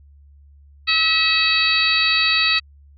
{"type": "harmonic tone", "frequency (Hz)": 646, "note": "E5", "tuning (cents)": -35, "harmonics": [2, 3, 4, 5, 6, 7], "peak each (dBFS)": [-26, -24, -19, -30, -20, -21], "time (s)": [0.87, 2.6], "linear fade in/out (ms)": 20, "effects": ["added 71 Hz sine -45 dBFS peak until 2.97 s", "AAC 64 kbps"]}